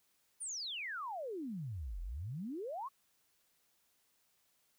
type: exponential two-way sweep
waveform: sine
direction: down then up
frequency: 9870 to 40 to 1159 Hz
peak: -39 dBFS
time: 0.4-2.89 s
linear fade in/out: 20 ms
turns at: 2.01 s
effects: white hiss -75 dBFS RMS until 4.78 s